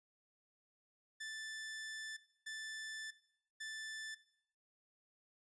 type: tone bursts at uneven times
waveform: sawtooth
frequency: 1760 Hz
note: A6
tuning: in tune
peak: -40 dBFS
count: 3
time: 1.2-2.17 / 2.46-3.11 / 3.6-4.15 s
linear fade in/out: 10 ms
effects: noise-tail reverb RT60 0.7 s tail -18 dB re dry + resampled to 22050 Hz